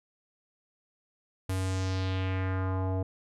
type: tone with low-pass filter sweep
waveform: square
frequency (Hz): 94.1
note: F#2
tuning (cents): +30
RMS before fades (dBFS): -30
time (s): 1.49-3.03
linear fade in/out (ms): 5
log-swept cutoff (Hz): 12000 to 630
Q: 2
effects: none